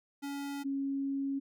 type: tone pair in turn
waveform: square / sine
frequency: 281.6 / 275 Hz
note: C#4 / C#4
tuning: +27 / -14 cents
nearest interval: unison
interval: 41 cents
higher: first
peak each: -37 / -31 dBFS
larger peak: second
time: 0.22-0.64 / 0.64-1.4 s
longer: second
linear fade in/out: 20 ms
effects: none